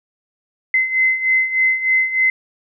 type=beating tone pair; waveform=sine; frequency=2052 / 2055.3 Hz; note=C7 / C7; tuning=-34 / -31 cents; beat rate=3.3 Hz; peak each=-20 / -15 dBFS; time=0.74-2.3 s; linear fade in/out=2 ms; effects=none